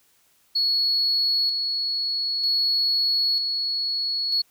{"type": "tone with tremolo", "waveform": "sine", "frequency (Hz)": 4365, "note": "C#8", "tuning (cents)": -28, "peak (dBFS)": -18, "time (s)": [0.55, 4.42], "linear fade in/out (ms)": 10, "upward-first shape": "square", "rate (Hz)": 0.53, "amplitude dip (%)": 40, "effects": ["tanh soft clip ceiling -14 dBFS", "white hiss -62 dBFS RMS until 4.5 s"]}